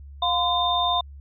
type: tone cluster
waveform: sine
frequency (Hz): 707 / 1023 / 3622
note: F5 / C6 / A7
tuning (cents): +21 / -39 / +49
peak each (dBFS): -24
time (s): 0.22-1.01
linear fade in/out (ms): 5
effects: added 70 Hz sine -39 dBFS peak until 1.2 s